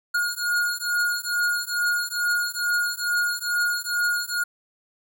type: beating tone pair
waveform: square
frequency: 1433 / 1435.3 Hz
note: F6 / F6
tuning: +44 / +47 cents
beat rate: 2.3 Hz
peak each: -26 dBFS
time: 0.14-4.44 s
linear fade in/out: 10 ms
effects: none